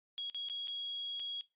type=tone with dropouts; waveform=sine; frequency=3310 Hz; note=G#7; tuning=6 cents flat; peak=-36 dBFS; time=0.18-1.41 s; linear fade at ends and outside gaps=0 ms; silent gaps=0.299-0.346 / 0.487-0.498 / 0.673-0.681 / 1.196-1.2 s; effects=noise-tail reverb RT60 0.2 s tail -19 dB re dry + resampled to 8000 Hz